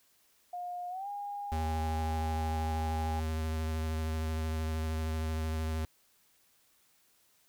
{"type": "tone with pitch glide", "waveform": "sine", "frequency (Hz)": [712, 813.2], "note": ["F5", "G#5"], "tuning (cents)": [33, -37], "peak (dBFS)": -36, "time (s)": [0.53, 3.2], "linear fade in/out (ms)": 5, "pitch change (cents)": 230, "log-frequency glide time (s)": [0.89, 1.08]}
{"type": "tone with vibrato", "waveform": "square", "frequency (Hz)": 79.3, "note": "D#2", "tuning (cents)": 33, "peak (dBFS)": -32, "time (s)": [1.52, 5.85], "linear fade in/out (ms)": 0, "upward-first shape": "sine", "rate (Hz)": 13, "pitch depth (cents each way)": 17}
{"effects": ["white hiss -68 dBFS RMS until 7.48 s"]}